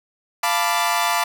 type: chord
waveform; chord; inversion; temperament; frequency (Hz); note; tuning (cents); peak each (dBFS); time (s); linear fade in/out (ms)
sawtooth; B half-diminished seventh; second; equal with one note detuned; 693.6 / 880 / 987.8 / 1174.7; F5 / A5 / B5 / D6; -12 / 0 / 0 / 0; -20; 0.43-1.24; 5
effects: none